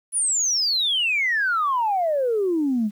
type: exponential sweep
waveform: sine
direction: down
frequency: 10170 to 200 Hz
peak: -18 dBFS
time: 0.12-2.91 s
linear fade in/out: 50 ms
effects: tanh soft clip ceiling -14 dBFS + 9-bit